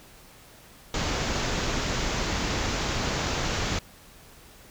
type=low-pass noise; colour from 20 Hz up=pink; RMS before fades=-28 dBFS; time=0.94-3.79 s; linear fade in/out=2 ms; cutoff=7200 Hz; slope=96 dB/octave; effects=pink hiss -51 dBFS RMS until 4.7 s